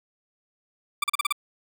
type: tone bursts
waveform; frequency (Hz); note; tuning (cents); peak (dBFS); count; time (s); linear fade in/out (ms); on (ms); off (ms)
20% pulse; 1174.7; D6; 0; -16; 6; 1.02-1.325; 5; 20; 37
effects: none